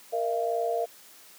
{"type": "chord", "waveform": "sine", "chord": "Bb suspended fourth", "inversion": "none", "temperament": "equal with one note detuned", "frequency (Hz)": [466.2, 622.3, 684.9], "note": ["Bb4", "Eb5", "F5"], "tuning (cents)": [0, 0, -34], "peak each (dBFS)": [-29, -33, -28], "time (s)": [0.12, 0.86], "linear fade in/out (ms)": 20, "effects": ["white hiss -52 dBFS RMS until 1.38 s", "high-pass 200 Hz 12 dB/octave"]}